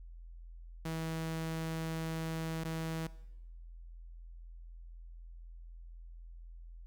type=tone with dropouts; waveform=sawtooth; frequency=161.8 Hz; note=E3; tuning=32 cents flat; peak=-32 dBFS; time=0.85-3.07 s; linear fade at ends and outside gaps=5 ms; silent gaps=2.638-2.649 s; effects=noise-tail reverb RT60 0.9 s tail -19 dB re dry + added 42 Hz sine -47 dBFS peak until 6.86 s